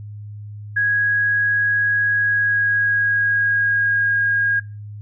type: tone with pitch glide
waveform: sine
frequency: 1656 to 1631.3 Hz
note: G#6 to G#6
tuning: -5 to -31 cents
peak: -15 dBFS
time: 0.76-4.6 s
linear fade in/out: 10 ms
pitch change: -26 cents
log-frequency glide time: 2.14-4.16 s
effects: noise-tail reverb RT60 0.3 s tail -20 dB re dry + added 104 Hz sine -31 dBFS peak until 5.01 s